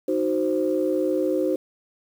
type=chord; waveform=sine; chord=C diminished; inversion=first; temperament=equal with one note detuned; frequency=309.9 / 370 / 523.3 Hz; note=Eb4 / Gb4 / C5; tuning=-7 / 0 / 0 cents; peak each=-24 dBFS; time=0.08-1.56 s; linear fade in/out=5 ms; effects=tanh soft clip ceiling -11 dBFS + 8-bit